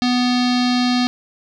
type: tone with low-pass filter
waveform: square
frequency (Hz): 247.5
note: B3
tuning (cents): +4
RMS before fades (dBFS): -17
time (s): 0.02-1.07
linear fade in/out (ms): 0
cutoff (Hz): 4400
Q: 4.2
effects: none